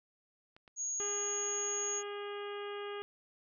clicks, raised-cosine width 0.3 ms, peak -40 dBFS, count 3, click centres 0.565 / 0.678 / 1.093 s
sine tone, 6645 Hz, G#8, in tune, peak -34 dBFS, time 0.76-2.03 s, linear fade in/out 50 ms
harmonic tone, 408.4 Hz, G#4, 29 cents flat, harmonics 1 / 2 / 3 / 4 / 5 / 6 / 7 / 8, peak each -40 / -50 / -47 / -51 / -54 / -56 / -52 / -55 dBFS, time 1-3.02 s, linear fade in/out 0 ms
effects none

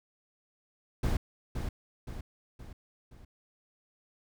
brown noise with echo, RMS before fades -28 dBFS, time 1.03-1.17 s, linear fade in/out 5 ms, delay 520 ms, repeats 4, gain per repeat -6 dB, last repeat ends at 3.25 s, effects none

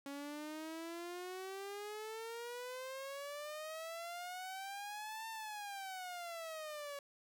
sawtooth exponential two-way sweep, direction up then down, 277.3 to 902 to 561 Hz, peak -40 dBFS, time 0.06-6.99 s, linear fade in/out 2 ms, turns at 5.29 s, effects none

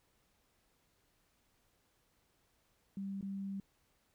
sine tone with dropouts, 196 Hz, G3, in tune, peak -38 dBFS, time 2.97-3.6 s, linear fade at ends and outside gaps 2 ms, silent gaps 3.211-3.226 s, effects pink hiss -75 dBFS RMS until 4.14 s

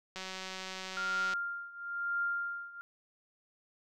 click train, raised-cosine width 0.2 ms, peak -24 dBFS, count 222, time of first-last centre 0.16-1.336 s, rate 188 Hz
sine tone with tremolo, 1396.9 Hz, F6, in tune, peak -29 dBFS, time 0.97-2.81 s, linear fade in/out 0 ms, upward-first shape triangle, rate 1 Hz, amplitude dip 90%
effects none

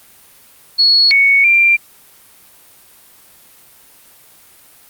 sine tone with pitch steps, 4358 / 2222 / 2373 Hz, C#8 / C#7 / D7, -30 / +4 / +17 cents, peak -7 dBFS, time 0.78-1.77 s, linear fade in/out 20 ms, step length 330 ms, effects white hiss -45 dBFS RMS until 4.89 s + Opus 32 kbps

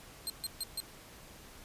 20% pulse tone bursts, 4186 Hz, C8, in tune, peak -28 dBFS, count 4, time 0.27-0.802 s, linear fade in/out 0 ms, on 28 ms, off 140 ms, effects pink hiss -53 dBFS RMS until 1.64 s + resampled to 32000 Hz

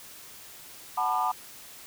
sine chord, B minor seventh, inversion second, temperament equal with one note detuned, 740 / 880 / 987.8 / 1202.1 Hz, F#5 / A5 / B5 / D6, 0 / 0 / 0 / +40 cents, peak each -29 dBFS, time 0.97-1.32 s, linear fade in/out 10 ms, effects tanh soft clip ceiling -16 dBFS + white hiss -47 dBFS RMS until 1.86 s

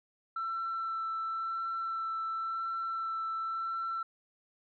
sine tone with vibrato, 1336 Hz, E6, 23 cents sharp, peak -31 dBFS, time 0.36-4.03 s, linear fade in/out 5 ms, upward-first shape sine, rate 0.94 Hz, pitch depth 11 cents each way, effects tanh soft clip ceiling -29 dBFS

